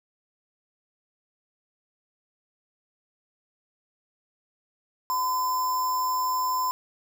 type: tone with sample-and-hold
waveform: sine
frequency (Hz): 1012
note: B5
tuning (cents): +42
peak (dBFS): -23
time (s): 5.1-6.71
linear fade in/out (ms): 0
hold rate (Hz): 6300
effects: none